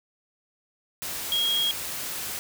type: tone in noise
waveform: sine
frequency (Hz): 3274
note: G#7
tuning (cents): -25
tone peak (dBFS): -22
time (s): 1.32-1.71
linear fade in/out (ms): 0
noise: white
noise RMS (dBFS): -33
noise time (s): 1.02-2.39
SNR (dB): +8
effects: none